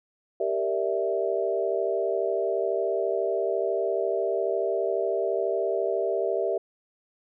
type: chord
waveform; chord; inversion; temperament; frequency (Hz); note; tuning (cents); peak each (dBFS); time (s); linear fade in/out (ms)
sine; E half-diminished seventh; first; equal; 392 / 466.2 / 587.3 / 659.3; G4 / Bb4 / D5 / E5; 0 / 0 / 0 / 0; -28 / -30 / -31 / -28; 0.4-6.58; 5
effects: none